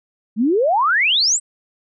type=exponential sweep; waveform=sine; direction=up; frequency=199.9 to 8340 Hz; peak=-13 dBFS; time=0.36-1.4 s; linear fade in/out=50 ms; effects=none